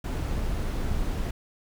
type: noise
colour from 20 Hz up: brown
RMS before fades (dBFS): -28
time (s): 0.04-1.31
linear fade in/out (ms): 5
effects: none